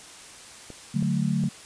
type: clicks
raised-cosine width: 2 ms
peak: -27 dBFS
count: 3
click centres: 0.703 / 1.026 / 1.438 s
type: chord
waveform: sine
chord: D major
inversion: none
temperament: equal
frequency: 146.83 / 185 / 220 Hz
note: D3 / F#3 / A3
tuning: 0 / 0 / 0 cents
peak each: -26 / -26 / -27 dBFS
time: 0.94-1.49 s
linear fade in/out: 10 ms
effects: white hiss -45 dBFS RMS until 1.65 s + resampled to 22050 Hz